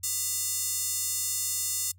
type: tone with high-pass filter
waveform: square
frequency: 400.8 Hz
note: G4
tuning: 38 cents sharp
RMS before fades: -30 dBFS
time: 0.03-1.92 s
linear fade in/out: 10 ms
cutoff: 7300 Hz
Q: 1.9
effects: noise-tail reverb RT60 0.1 s tail -24 dB re dry + added 90 Hz sine -52 dBFS peak until 1.98 s